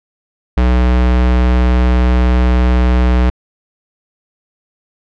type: tone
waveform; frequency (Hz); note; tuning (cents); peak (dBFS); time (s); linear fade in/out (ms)
square; 61.74; B1; 0; -9; 0.57-3.3; 5
effects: low-pass 3000 Hz 12 dB/octave